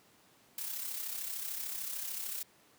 blue noise with amplitude modulation, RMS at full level -37 dBFS, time 0.58-2.43 s, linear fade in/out 2 ms, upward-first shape sine, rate 33.4 Hz, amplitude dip 50%, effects pink hiss -64 dBFS RMS until 2.78 s + high-pass 150 Hz 12 dB/octave

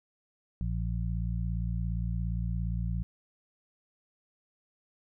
harmonic tone, 57.3 Hz, A#1, 29 cents flat, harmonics 1 / 2 / 3, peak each -31 / -34 / -36 dBFS, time 0.61-3.03 s, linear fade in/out 0 ms, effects none

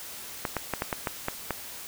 clicks, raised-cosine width 0.5 ms, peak -12 dBFS, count 8, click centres 0.452 / 0.567 / 0.737 / 0.821 / 0.928 / 1.072 / 1.284 / 1.507 s, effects white hiss -41 dBFS RMS until 1.87 s

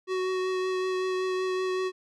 square tone with vibrato, 372.3 Hz, F#4, 11 cents sharp, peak -27 dBFS, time 0.07-1.92 s, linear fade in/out 50 ms, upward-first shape triangle, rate 5.3 Hz, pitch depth 14 cents each way, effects low-pass 5000 Hz 12 dB/octave

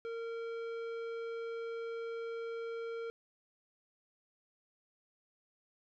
sine tone with tanh clipping, 460 Hz, A#4, 23 cents flat, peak -40 dBFS, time 0.05-3.1 s, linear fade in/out 0 ms, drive 13 dB, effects none

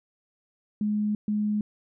sine tone bursts at uneven times, 210 Hz, G#3, 19 cents sharp, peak -23 dBFS, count 2, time 0.81-1.15 / 1.28-1.61 s, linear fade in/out 2 ms, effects none

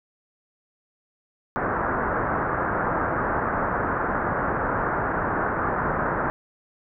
white low-pass noise, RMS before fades -25 dBFS, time 1.56-6.3 s, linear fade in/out 0 ms, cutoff 1600 Hz, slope 48 dB/octave, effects none

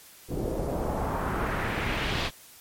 pink noise with low-pass filter sweep, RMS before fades -29 dBFS, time 0.28-2.31 s, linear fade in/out 50 ms, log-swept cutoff 400 to 3900 Hz, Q 1.7, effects white hiss -51 dBFS RMS until 2.6 s + MP3 64 kbps

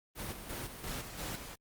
pink noise with tremolo, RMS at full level -40 dBFS, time 0.15-1.56 s, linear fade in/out 50 ms, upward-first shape square, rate 2.9 Hz, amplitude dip 50%, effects Opus 32 kbps

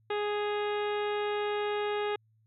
harmonic tone with a mistuned harmonic, 415.3 Hz, G#4, in tune, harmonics 1 / 2 / 3 / 4 / 5 / 6 / 7 / 8 / 9, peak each -30 / -36 / -40 / -42 / -44 / -46 / -47 / -48 / -49 dBFS, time 0.1-2.16 s, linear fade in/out 5 ms, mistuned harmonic 7, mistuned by -32 cents, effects added 110 Hz sine -64 dBFS peak until 2.46 s

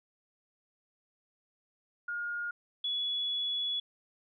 sine tone pair in turn, 1424 / 3395 Hz, F6 / G#7, +33 / +37 cents, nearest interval octave + minor third, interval 1504 cents, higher second, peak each -33 / -30 dBFS, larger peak second, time 2.08-2.51 / 2.84-3.8 s, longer second, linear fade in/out 5 ms, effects none

